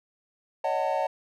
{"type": "chord", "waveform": "triangle", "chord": "D# half-diminished seventh", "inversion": "third", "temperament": "just", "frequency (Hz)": [560, 622.3, 746.7, 896], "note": ["C#5", "D#5", "F#5", "A5"], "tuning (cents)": [18, 0, 16, 31], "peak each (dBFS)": -28, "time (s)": [0.64, 1.07], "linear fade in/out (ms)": 5, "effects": []}